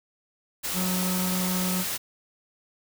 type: noise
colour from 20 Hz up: white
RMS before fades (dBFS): -30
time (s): 0.63-1.98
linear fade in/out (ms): 20
type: harmonic tone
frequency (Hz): 183.6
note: F#3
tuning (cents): -13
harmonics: 1 / 2 / 3 / 4 / 5 / 6 / 7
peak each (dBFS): -26 / -41 / -40 / -49 / -42 / -49 / -42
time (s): 0.73-1.85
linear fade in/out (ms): 50
effects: none